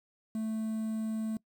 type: tone with quantisation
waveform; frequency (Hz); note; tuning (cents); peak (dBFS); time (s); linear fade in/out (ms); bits
triangle; 220; A3; 0; -29; 0.35-1.37; 2; 9
effects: noise-tail reverb RT60 0.1 s tail -22 dB re dry